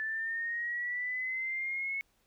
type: linear sweep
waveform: sine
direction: up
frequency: 1748 to 2200 Hz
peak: -32 dBFS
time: 0-2.01 s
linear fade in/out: 0 ms
effects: pink hiss -72 dBFS RMS until 2.26 s